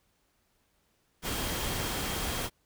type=tone in noise; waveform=sine; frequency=3228 Hz; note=G#7; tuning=50 cents flat; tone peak=-44 dBFS; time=1.22-2.5 s; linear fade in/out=50 ms; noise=pink; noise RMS=-33 dBFS; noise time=1.22-2.5 s; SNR=-14 dB; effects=pink hiss -72 dBFS RMS until 2.65 s